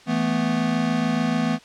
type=chord; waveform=square; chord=E suspended fourth; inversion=none; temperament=equal; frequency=164.81 / 220 / 246.9 Hz; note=E3 / A3 / B3; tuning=0 / 0 / 0 cents; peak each=-27 / -25 / -24 dBFS; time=0.06-1.59 s; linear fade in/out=50 ms; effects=white hiss -49 dBFS RMS until 1.64 s + low-pass 5000 Hz 12 dB/octave